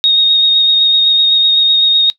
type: tone with vibrato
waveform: sine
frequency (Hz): 3729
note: A#7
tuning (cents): 0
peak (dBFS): -6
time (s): 0.04-2.1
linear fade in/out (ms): 0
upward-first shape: sine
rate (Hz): 7.9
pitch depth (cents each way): 14
effects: noise-tail reverb RT60 0.1 s tail -18 dB re dry